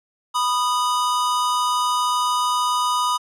square tone pair together, 987.8 / 1234.9 Hz, B5 / D#6, 0 / -13 cents, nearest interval major third, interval 387 cents, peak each -22 / -22 dBFS, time 0.34-3.18 s, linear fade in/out 20 ms, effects low-pass 11000 Hz 12 dB/octave

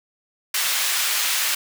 pink high-pass noise, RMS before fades -22 dBFS, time 0.54-1.55 s, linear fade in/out 5 ms, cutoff 1800 Hz, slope 12 dB/octave, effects none

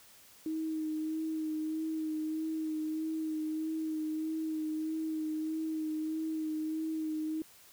sine tone with vibrato, 314.3 Hz, D#4, 18 cents sharp, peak -32 dBFS, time 0.46-7.42 s, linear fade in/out 2 ms, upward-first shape sine, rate 1.6 Hz, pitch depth 22 cents each way, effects white hiss -58 dBFS RMS until 7.72 s

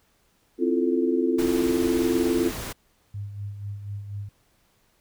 sine chord, F major seventh, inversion second, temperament equal, 261.6 / 329.6 / 349.2 / 440 Hz, C4 / E4 / F4 / A4, 0 / 0 / 0 / 0 cents, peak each -25 / -26 / -24 / -28 dBFS, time 0.58-2.52 s, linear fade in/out 50 ms
pink noise, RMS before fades -34 dBFS, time 1.38-2.73 s, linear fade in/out 10 ms
sine tone with tremolo, 101.5 Hz, G#2, 39 cents flat, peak -29 dBFS, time 3.14-4.29 s, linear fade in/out 5 ms, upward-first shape sine, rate 4.1 Hz, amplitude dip 55%
effects pink hiss -65 dBFS RMS until 5 s

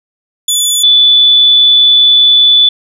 20% pulse / sine tone pair in turn, 3462 / 3475 Hz, A7 / A7, -29 / -22 cents, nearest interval unison, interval 7 cents, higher second, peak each -3 dBFS, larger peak neither, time 0.48-0.83 / 0.83-2.69 s, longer second, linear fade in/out 5 ms, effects none

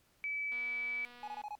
sine tone, 2299 Hz, D7, 37 cents flat, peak -34 dBFS, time 0.24-1.05 s, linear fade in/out 0 ms
click train, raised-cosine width 0.3 ms, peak -39 dBFS, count 219, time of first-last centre 0.52-1.417 s, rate 243 Hz
triangle tone bursts, 839 Hz, G#5, 17 cents sharp, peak -37 dBFS, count 5, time 1.23-1.553 s, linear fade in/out 2 ms, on 47 ms, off 22 ms
effects pink hiss -70 dBFS RMS until 1.59 s + MP3 96 kbps

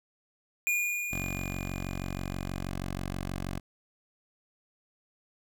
square tone with exponential decay, 2433 Hz, D#7, 39 cents flat, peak -25 dBFS, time 0.67-2.7 s, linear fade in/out 0 ms, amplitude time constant 440 ms
10% pulse tone, 46.25 Hz, F#1, in tune, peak -25 dBFS, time 1.11-3.6 s, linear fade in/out 20 ms
effects none

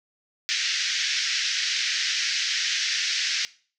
white band-pass noise, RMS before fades -26 dBFS, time 0.49-3.45 s, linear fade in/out 0 ms, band 1600 to 6000 Hz, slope 48 dB/octave, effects noise-tail reverb RT60 0.4 s tail -19 dB re dry

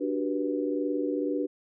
sine chord, G major seventh, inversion second, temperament equal with one note detuned, 293.7 / 370 / 392 / 488.5 Hz, D4 / F#4 / G4 / B4, 0 / 0 / 0 / -19 cents, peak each -29 / -33 / -35 / -32 dBFS, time 0-1.47 s, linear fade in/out 20 ms, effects none

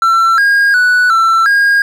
triangle tone with pitch steps, 1346 / 1627 / 1480 / 1339 / 1627 Hz, E6 / G#6 / F#6 / E6 / G#6, +36 / -36 / 0 / +27 / -36 cents, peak -5 dBFS, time 0.02-1.82 s, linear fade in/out 2 ms, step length 360 ms, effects none

